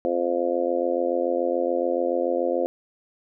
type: harmonic tone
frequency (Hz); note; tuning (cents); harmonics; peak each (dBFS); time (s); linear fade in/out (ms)
87; F2; -6; 3 / 4 / 5 / 6 / 7 / 8; -32 / -27 / -32 / -24 / -31 / -31; 0.05-2.66; 0
effects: none